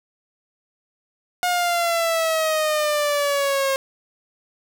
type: exponential sweep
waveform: sawtooth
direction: down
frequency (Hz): 720 to 537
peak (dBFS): -15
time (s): 1.43-3.76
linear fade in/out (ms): 0
effects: none